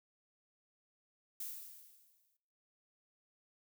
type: noise with exponential decay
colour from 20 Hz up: violet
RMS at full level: -41 dBFS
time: 1.4-2.37 s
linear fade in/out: 5 ms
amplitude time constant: 210 ms
effects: noise-tail reverb RT60 0.8 s tail -20 dB re dry